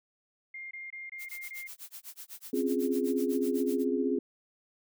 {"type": "tone bursts", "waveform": "sine", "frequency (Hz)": 2115, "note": "C7", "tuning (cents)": 18, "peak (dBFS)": -39, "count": 6, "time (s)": [0.54, 1.675], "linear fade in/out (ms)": 5, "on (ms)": 170, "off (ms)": 23}
{"type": "noise with tremolo", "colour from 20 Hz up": "blue", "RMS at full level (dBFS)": -43, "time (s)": [1.18, 3.85], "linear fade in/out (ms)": 50, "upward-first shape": "sine", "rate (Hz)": 8, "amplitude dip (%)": 100}
{"type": "chord", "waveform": "sine", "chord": "Db major seventh", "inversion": "third", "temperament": "equal", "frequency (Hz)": [261.6, 277.2, 349.2, 415.3], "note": ["C4", "Db4", "F4", "Ab4"], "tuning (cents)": [0, 0, 0, 0], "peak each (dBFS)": [-30, -35, -33, -31], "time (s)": [2.53, 4.19], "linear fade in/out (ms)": 5}
{"effects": []}